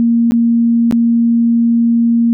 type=tone with dropouts; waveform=sine; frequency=233.1 Hz; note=A#3; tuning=in tune; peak=-8 dBFS; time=0-2.33 s; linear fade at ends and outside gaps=0 ms; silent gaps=0.31-0.32 / 0.911-0.924 s; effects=none